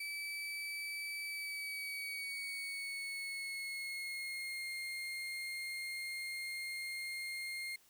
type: tone with pitch glide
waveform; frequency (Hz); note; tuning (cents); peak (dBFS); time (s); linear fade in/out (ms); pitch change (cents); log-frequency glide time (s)
35% pulse; 2305 to 2126; D7 to C7; -33 to +27; -38; 0-7.76; 5; -140; 1.24-4.69
effects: white hiss -67 dBFS RMS until 7.89 s